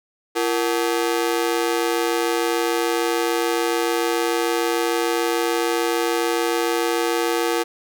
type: ring-modulated tone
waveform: sawtooth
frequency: 404.9 Hz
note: G#4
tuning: 44 cents flat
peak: -12 dBFS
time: 0.35-7.64 s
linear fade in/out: 20 ms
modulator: 63.4 Hz
effects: none